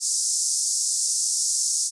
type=band-pass noise; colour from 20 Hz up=pink; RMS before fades=-24 dBFS; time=0-1.91 s; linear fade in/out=50 ms; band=5300 to 9700 Hz; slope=48 dB/octave; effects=resampled to 24000 Hz